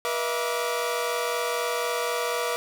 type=tone cluster; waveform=sawtooth; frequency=482.3 / 628 / 672 / 1162 Hz; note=B4 / D#5 / E5 / D6; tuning=-41 / +16 / +33 / -19 cents; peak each=-24 / -31 / -29 / -28 dBFS; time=0.05-2.56 s; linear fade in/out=0 ms; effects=none